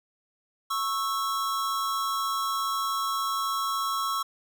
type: tone pair together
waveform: square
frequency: 1101.8 / 1318.5 Hz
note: C#6 / E6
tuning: -11 / 0 cents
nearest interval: minor third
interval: 311 cents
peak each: -29 / -31 dBFS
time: 0.7-4.23 s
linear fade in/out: 10 ms
effects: none